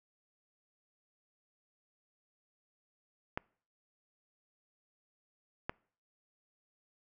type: clicks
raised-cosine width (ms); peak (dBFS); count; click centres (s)
0.5; -19; 2; 3.375 / 5.695
effects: noise-tail reverb RT60 0.5 s tail -26 dB re dry